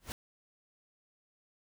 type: noise with exponential growth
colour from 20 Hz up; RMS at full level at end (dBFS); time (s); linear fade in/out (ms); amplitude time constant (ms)
pink; -34; 0-0.12; 0; 25
effects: none